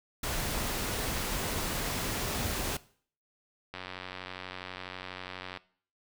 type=noise; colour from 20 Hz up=pink; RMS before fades=-33 dBFS; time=0.23-2.77 s; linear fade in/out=5 ms
type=click train; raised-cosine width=0.3 ms; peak=-23 dBFS; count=170; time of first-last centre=3.74-5.573 s; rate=92.2 Hz
effects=noise-tail reverb RT60 0.5 s tail -19 dB re dry